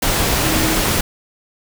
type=tone in noise; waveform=sine; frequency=317.2 Hz; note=D#4; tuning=33 cents sharp; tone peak=-21 dBFS; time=0.43-0.79 s; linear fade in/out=5 ms; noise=pink; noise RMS=-17 dBFS; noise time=0.02-1.01 s; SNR=-7 dB; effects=none